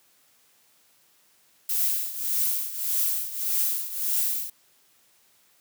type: noise with tremolo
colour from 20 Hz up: violet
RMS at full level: -23 dBFS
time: 1.69-4.5 s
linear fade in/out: 5 ms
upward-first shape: triangle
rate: 1.7 Hz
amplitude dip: 80%
effects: white hiss -62 dBFS RMS until 5.6 s + high-pass 100 Hz 12 dB/octave